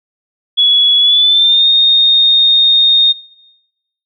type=tone with pitch glide; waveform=sine; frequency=3382 to 3688 Hz; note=G#7 to A#7; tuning=+31 to -19 cents; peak=-6 dBFS; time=0.57-3.13 s; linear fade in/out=20 ms; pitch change=+150 cents; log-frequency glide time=1-1.68 s; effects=noise-tail reverb RT60 1.0 s tail -23 dB re dry